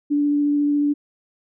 sine tone with vibrato, 290.7 Hz, D4, 18 cents flat, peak -16 dBFS, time 0.1-0.94 s, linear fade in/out 20 ms, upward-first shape triangle, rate 14 Hz, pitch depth 10 cents each way, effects none

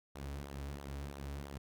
sawtooth tone with flanger, 70.1 Hz, C#2, 20 cents sharp, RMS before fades -44 dBFS, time 0.15-1.58 s, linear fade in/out 5 ms, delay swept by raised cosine 0.4 to 5.8 ms, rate 3 Hz, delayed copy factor -0.55, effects none

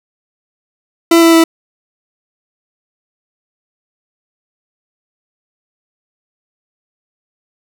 40% pulse tone with pitch steps, 334.5 / 331.4 / 328.4 Hz, E4 / E4 / E4, +25 / +9 / -6 cents, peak -4 dBFS, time 1.11-1.44 s, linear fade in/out 5 ms, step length 110 ms, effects none

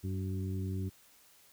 harmonic tone with a mistuned harmonic, 95.4 Hz, G2, 47 cents flat, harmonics 1 / 2 / 3 / 4, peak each -34 / -40 / -44 / -46 dBFS, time 0.03-0.9 s, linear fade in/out 20 ms, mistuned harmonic 4, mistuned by -20 cents, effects white hiss -62 dBFS RMS until 1.52 s

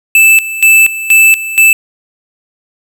square tone with tremolo, 2637 Hz, E7, in tune, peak -3 dBFS, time 0.15-1.73 s, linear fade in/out 2 ms, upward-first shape square, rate 2.1 Hz, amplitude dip 80%, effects none

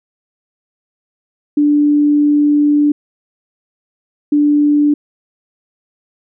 sine tone pair in turn, 293.7 / 293.7 Hz, D4 / D4, 0 / 0 cents, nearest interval unison, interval 0 cents, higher neither, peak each -8 dBFS, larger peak neither, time 1.57-2.92 / 4.32-4.94 s, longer first, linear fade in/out 5 ms, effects none

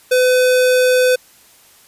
square tone, 505 Hz, B4, 39 cents sharp, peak -11 dBFS, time 0.11-1.16 s, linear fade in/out 10 ms, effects white hiss -48 dBFS RMS until 1.87 s + resampled to 32000 Hz

